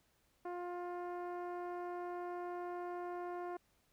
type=tone with low-pass filter; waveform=10% pulse; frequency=353.3 Hz; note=F4; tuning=20 cents sharp; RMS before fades=-43 dBFS; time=0.45-3.57 s; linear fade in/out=5 ms; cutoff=750 Hz; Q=0.8; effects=pink hiss -75 dBFS RMS until 3.92 s